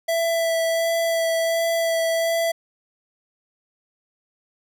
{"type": "tone with vibrato", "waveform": "square", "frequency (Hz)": 662, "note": "E5", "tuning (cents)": 7, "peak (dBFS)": -20, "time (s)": [0.08, 2.52], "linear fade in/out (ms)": 10, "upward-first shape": "sine", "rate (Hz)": 1.4, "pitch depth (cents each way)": 12, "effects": []}